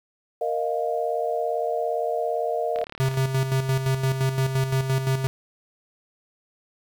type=chord; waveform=sine; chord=Bb suspended fourth; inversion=none; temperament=just; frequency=466.2 / 621.6 / 699.2 Hz; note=Bb4 / Eb5 / F5; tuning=0 / -2 / +2 cents; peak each=-27 dBFS; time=0.41-2.84 s; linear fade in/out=5 ms
type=click train; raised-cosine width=0.3 ms; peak=-21 dBFS; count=15; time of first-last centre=2.76-3.141 s; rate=36.7 Hz
type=tone with tremolo; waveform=square; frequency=132.8 Hz; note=C3; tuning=26 cents sharp; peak=-20 dBFS; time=3-5.27 s; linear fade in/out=0 ms; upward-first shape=square; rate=5.8 Hz; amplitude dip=55%
effects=9-bit